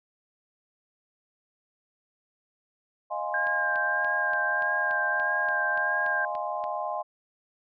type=chord; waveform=sine; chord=F minor seventh; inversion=third; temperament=equal with one note detuned; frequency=618.3 / 698.5 / 830.6 / 1046.5 Hz; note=Eb5 / F5 / Ab5 / C6; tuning=-11 / 0 / 0 / 0 cents; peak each=-34 dBFS; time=3.1-7.03 s; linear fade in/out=20 ms
type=tone with vibrato; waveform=sine; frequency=1600 Hz; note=G6; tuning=35 cents sharp; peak=-25 dBFS; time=3.34-6.25 s; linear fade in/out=2 ms; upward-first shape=sine; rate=1.6 Hz; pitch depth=26 cents each way
type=click train; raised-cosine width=0.3 ms; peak=-28 dBFS; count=12; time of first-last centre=3.47-6.64 s; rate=3.47 Hz
effects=none